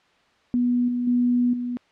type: tone with level steps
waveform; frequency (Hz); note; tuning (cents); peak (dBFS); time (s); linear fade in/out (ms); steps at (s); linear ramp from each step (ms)
sine; 244.5; B3; -17; -18 / -22 / -17 / -25; 0.54-1.77; 0; 0.88 / 1.07 / 1.53; 5
effects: white hiss -60 dBFS RMS until 1.91 s + low-pass 3000 Hz 12 dB/octave